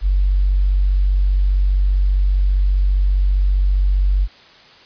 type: tone with tanh clipping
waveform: triangle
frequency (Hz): 47.54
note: F#1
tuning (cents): +48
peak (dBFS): -12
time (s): 0.01-4.28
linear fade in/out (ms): 50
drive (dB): 4
effects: white hiss -45 dBFS RMS until 4.85 s + resampled to 11025 Hz